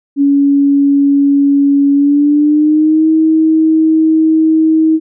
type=tone with pitch glide; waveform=sine; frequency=281.3 to 317.6 Hz; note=C#4 to D#4; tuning=+26 to +36 cents; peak=-6 dBFS; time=0.16-5 s; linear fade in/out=50 ms; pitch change=+210 cents; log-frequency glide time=1.93-3.08 s; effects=none